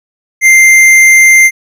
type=tone with tanh clipping; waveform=sine; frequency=2093 Hz; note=C7; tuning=in tune; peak=-3 dBFS; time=0.41-1.51 s; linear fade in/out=50 ms; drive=14 dB; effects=none